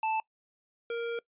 square tone pair in turn, 880 / 467.1 Hz, A5 / A#4, 0 / +3 cents, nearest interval major seventh, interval 1097 cents, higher first, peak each -28 / -32 dBFS, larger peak first, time 0.03-0.2 / 0.9-1.19 s, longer second, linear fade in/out 2 ms, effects noise-tail reverb RT60 0.1 s tail -22 dB re dry + resampled to 8000 Hz

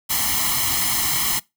white noise with comb filter, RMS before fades -21 dBFS, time 0.09-1.4 s, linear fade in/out 20 ms, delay 0.97 ms, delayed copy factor +0.85, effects noise-tail reverb RT60 0.2 s tail -22 dB re dry

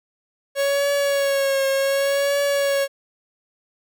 45% pulse tone with vibrato, 554.4 Hz, C#5, in tune, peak -18 dBFS, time 0.55-2.88 s, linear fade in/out 50 ms, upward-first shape triangle, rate 0.67 Hz, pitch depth 44 cents each way, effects none

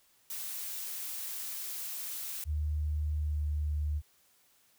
blue noise, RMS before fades -39 dBFS, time 0.3-2.44 s, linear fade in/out 2 ms
sine tone with pitch glide, 75.7 to 74.83 Hz, D#2 to D2, -47 to +33 cents, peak -29 dBFS, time 2.45-4.02 s, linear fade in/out 50 ms, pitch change -20 cents, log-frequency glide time 3.16-3.46 s
effects white hiss -67 dBFS RMS until 4.78 s

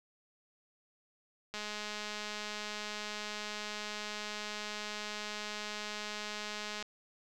click train, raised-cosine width 0.2 ms, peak -23 dBFS, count 1111, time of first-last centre 1.54-6.826 s, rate 210 Hz, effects none

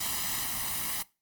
white noise with comb filter, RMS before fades -32 dBFS, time 0-1.03 s, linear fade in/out 10 ms, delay 1 ms, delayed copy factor +0.65, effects noise-tail reverb RT60 0.3 s tail -22 dB re dry + Opus 48 kbps

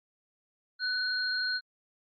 sine tone pair together, 1495 / 4219 Hz, F#6 / C8, +17 / +14 cents, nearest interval octave + tritone, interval 1797 cents, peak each -30 / -31 dBFS, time 0.79-1.61 s, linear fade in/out 50 ms, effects MP3 32 kbps

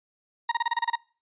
35% pulse tone bursts, 939 Hz, A#5, 12 cents sharp, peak -20 dBFS, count 9, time 0.49-0.956 s, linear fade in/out 5 ms, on 26 ms, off 29 ms, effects noise-tail reverb RT60 0.4 s tail -25 dB re dry + resampled to 8000 Hz

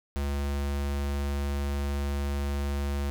square tone, 70.7 Hz, C#2, 35 cents sharp, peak -28 dBFS, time 0.16-3.1 s, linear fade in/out 0 ms, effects none

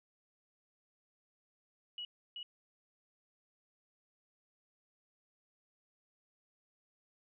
sine tone with echo, 2925 Hz, F#7, 21 cents flat, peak -40 dBFS, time 1.98-2.05 s, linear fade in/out 2 ms, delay 380 ms, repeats 1, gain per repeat -2 dB, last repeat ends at 2.43 s, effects none

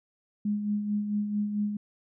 sine tone with tremolo, 207.7 Hz, G#3, in tune, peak -24 dBFS, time 0.45-1.77 s, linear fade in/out 5 ms, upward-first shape sine, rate 4.5 Hz, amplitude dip 50%, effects none

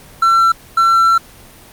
triangle tone bursts at uneven times, 1349 Hz, E6, 40 cents sharp, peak -6 dBFS, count 2, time 0.22-0.52 / 0.77-1.18 s, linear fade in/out 5 ms, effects pink hiss -40 dBFS RMS until 1.72 s + Opus 24 kbps

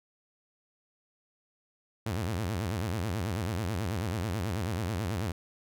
sawtooth tone with vibrato, 98 Hz, G2, in tune, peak -26 dBFS, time 2.06-5.32 s, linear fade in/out 5 ms, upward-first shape sine, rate 9.2 Hz, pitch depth 290 cents each way, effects none

